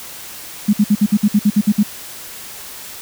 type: tone bursts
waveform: sine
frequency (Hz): 207.7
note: G#3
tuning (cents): 0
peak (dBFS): -8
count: 11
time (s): 0.68-1.833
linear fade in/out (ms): 10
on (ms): 53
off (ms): 57
effects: white hiss -33 dBFS RMS until 3.01 s